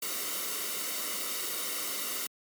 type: noise with comb filter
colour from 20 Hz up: white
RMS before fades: -34 dBFS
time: 0.02-2.27 s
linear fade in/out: 5 ms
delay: 1.2 ms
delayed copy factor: -0.65
effects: high-pass 200 Hz 12 dB/octave + MP3 96 kbps